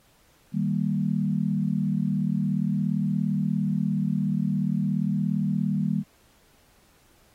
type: chord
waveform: sine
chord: Eb major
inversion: none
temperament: equal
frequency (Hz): 155.56 / 196 / 233.1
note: Eb3 / G3 / Bb3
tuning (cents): 0 / 0 / 0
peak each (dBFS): -27 / -25 / -29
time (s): 0.52-6.04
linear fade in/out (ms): 50
effects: pink hiss -61 dBFS RMS until 7.34 s + AAC 48 kbps